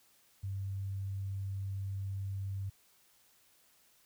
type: tone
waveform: sine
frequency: 97.6 Hz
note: G2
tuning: 7 cents flat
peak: -35 dBFS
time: 0.43-2.7 s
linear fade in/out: 10 ms
effects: white hiss -67 dBFS RMS until 4.05 s